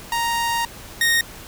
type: tone pair in turn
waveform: sawtooth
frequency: 933 / 1858.5 Hz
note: A#5 / A#6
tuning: +1 / -6 cents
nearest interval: octave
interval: 1193 cents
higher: second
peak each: -16 / -12 dBFS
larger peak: second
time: 0.12-0.65 / 1.01-1.21 s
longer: first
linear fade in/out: 2 ms
effects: pink hiss -39 dBFS RMS until 1.47 s